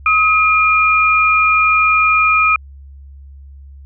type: tone pair together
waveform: sine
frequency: 1270 / 2411 Hz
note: D#6 / D7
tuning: +35 / +45 cents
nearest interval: major seventh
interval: 1110 cents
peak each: -12 dBFS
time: 0.06-2.56 s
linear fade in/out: 2 ms
effects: added 69 Hz sine -34 dBFS peak until 3.85 s